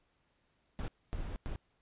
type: noise bursts at uneven times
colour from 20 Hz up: brown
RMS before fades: -38 dBFS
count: 3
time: 0.79-0.88 / 1.13-1.36 / 1.46-1.56 s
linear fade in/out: 0 ms
effects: pink hiss -75 dBFS RMS until 1.81 s + resampled to 8000 Hz